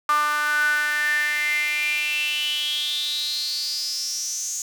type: tone with high-pass filter sweep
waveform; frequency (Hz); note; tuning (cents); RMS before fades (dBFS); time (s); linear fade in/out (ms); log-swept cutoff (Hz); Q
sawtooth; 297.8; D4; +24; -24; 0.09-4.62; 2; 1200 to 6700; 9.5
effects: none